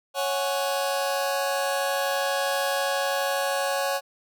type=chord; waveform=sawtooth; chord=C# suspended fourth; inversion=none; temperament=just; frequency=554.4 / 739.2 / 831.5 Hz; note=C#5 / F#5 / G#5; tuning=0 / -2 / +2 cents; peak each=-22 / -26 / -27 dBFS; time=0.14-4.01 s; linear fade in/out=50 ms; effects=none